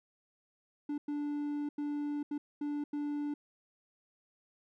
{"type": "tone bursts at uneven times", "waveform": "triangle", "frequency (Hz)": 292.4, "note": "D4", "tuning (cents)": -7, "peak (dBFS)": -31, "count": 6, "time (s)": [[0.89, 0.98], [1.08, 1.69], [1.78, 2.23], [2.31, 2.38], [2.61, 2.84], [2.93, 3.34]], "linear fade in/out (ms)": 5, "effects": []}